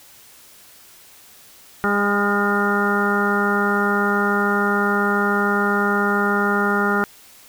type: harmonic tone with a mistuned harmonic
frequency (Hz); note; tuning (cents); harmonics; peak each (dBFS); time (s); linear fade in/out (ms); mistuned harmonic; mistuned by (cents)
203; G#3; -39; 1 / 2 / 3 / 4 / 5 / 6 / 7 / 9; -22 / -23 / -32 / -26 / -31 / -25 / -21 / -31; 1.84-7.04; 0; 6; +20
effects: white hiss -47 dBFS RMS until 7.48 s

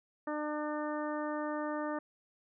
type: harmonic tone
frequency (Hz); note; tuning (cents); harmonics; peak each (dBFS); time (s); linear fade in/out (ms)
300; D4; +37; 1 / 2 / 3 / 4 / 5 / 6; -37 / -38 / -42 / -42 / -48 / -47; 0.27-1.99; 5
effects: none

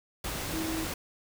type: tone in noise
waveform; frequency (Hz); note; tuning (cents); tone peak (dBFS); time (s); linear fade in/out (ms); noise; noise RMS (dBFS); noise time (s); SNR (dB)
sine; 321.2; E4; -45; -32; 0.53-0.85; 5; pink; -35; 0.24-0.94; 0
effects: none

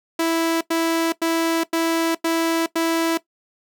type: tone bursts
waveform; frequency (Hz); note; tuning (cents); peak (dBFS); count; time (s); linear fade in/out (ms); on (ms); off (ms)
sawtooth; 329.6; E4; 0; -14; 6; 0.19-3.175; 5; 420; 93
effects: noise-tail reverb RT60 0.1 s tail -17 dB re dry

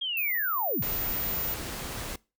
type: linear sweep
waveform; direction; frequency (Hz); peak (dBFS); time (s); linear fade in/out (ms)
sine; down; 3286 to 60; -28; 0.01-0.83; 10
type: tone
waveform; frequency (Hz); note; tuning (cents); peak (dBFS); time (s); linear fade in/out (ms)
sine; 14770; A#9; -17; -28; 0.17-1.54; 2
type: noise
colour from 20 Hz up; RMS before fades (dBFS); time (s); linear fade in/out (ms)
pink; -36; 0.82-2.16; 5
effects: noise-tail reverb RT60 0.3 s tail -23 dB re dry

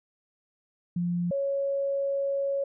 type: tone pair in turn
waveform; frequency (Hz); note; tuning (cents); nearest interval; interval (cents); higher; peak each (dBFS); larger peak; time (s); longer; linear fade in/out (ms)
sine; 174.61 / 554.4; F3 / C#5; 0 / 0; octave + minor sixth; 2000; second; -25; neither; 0.96-1.31 / 1.31-2.64; second; 5
effects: none

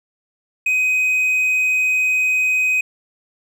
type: tone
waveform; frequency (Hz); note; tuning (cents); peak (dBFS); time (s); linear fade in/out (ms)
triangle; 2513; D#7; +17; -13; 0.66-2.81; 5
effects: none

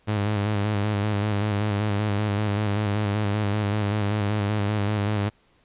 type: tone with vibrato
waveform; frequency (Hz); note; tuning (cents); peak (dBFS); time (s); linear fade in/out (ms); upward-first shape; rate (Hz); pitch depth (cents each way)
sawtooth; 103.7; G#2; -2; -18; 0.07-5.3; 20; square; 5.2; 43
effects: pink hiss -62 dBFS RMS until 5.64 s + resampled to 8000 Hz

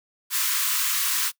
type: high-pass noise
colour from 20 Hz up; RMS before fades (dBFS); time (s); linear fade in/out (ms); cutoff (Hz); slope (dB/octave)
white; -24; 0.3-1.32; 50; 980; 96
effects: noise-tail reverb RT60 0.1 s tail -21 dB re dry

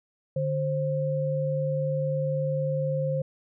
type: tone pair together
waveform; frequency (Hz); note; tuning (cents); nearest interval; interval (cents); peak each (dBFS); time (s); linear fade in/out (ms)
sine; 148.16 / 528; D3 / C5; +16 / +16; octave + minor seventh; 2200; -27; 0.36-3.22; 5
effects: none

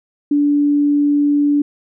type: tone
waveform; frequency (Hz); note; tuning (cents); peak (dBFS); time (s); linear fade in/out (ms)
sine; 290; D4; -22; -11; 0.31-1.62; 5
effects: none

